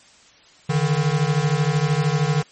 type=beating tone pair; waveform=square; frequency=143.9 / 156.9 Hz; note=D3 / D#3; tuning=-35 / +15 cents; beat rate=13 Hz; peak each=-21 dBFS; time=0.69-2.43 s; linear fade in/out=10 ms; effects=white hiss -51 dBFS RMS until 2.51 s + MP3 32 kbps